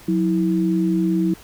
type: tone pair together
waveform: sine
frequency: 182.46 / 325.1 Hz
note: F#3 / E4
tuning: -24 / -24 cents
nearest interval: minor seventh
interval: 1000 cents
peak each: -19 dBFS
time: 0.08-1.34 s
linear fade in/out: 5 ms
effects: pink hiss -45 dBFS RMS until 1.43 s